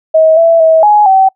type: tone with pitch steps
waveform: sine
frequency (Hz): 637 / 664 / 644 / 837 / 767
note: D#5 / E5 / E5 / G#5 / G5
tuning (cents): +41 / +12 / -41 / +13 / -38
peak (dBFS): -3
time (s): 0.14-1.29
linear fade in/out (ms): 10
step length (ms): 230
effects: noise-tail reverb RT60 0.1 s tail -26 dB re dry